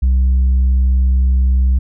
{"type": "tone with tanh clipping", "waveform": "sine", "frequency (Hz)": 64.2, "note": "C2", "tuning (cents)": -32, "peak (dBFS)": -10, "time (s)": [0.02, 1.79], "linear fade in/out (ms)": 10, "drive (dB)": 2, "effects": []}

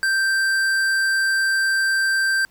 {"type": "tone with tanh clipping", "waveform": "sine", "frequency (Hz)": 1568, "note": "G6", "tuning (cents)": 0, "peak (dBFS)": -19, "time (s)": [0.03, 2.45], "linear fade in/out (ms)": 0, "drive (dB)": 15, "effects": ["pink hiss -58 dBFS RMS until 2.5 s"]}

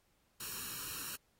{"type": "noise with comb filter", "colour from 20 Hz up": "white", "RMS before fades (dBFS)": -43, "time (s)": [0.4, 1.16], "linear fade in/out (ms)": 5, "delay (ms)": 0.72, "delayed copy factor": 0.85, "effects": ["pink hiss -75 dBFS RMS until 1.39 s", "AAC 48 kbps"]}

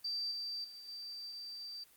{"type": "tone with level steps", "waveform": "sine", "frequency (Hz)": 4668, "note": "D8", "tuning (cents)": -11, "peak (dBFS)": [-35, -38, -48, -43], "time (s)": [0.04, 1.84], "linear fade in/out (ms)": 10, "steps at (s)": [0.31, 0.64, 0.88], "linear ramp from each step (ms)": 5, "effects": ["white hiss -64 dBFS RMS until 1.96 s", "Opus 24 kbps"]}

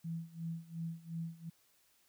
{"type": "tone with tremolo", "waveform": "sine", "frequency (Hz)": 165.4, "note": "E3", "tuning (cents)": 6, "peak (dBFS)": -36, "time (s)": [0.04, 1.5], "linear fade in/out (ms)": 10, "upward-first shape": "sine", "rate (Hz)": 2.8, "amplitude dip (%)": 90, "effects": ["white hiss -71 dBFS RMS until 2.08 s"]}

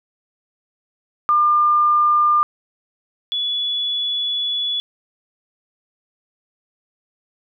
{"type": "tone pair in turn", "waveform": "sine", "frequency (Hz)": [1200, 3416], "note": ["D6", "G#7"], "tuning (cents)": [37, 48], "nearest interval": "octave + tritone", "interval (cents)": 1811, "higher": "second", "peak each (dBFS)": [-12, -19], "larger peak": "first", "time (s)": [[1.29, 2.43], [3.32, 4.8]], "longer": "second", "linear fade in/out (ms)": 0, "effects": []}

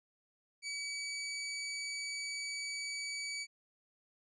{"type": "tone", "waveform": "20% pulse", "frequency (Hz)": 2282, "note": "C#7", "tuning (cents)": 50, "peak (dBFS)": -33, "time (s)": [0.62, 3.47], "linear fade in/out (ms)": 50, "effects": ["resampled to 22050 Hz"]}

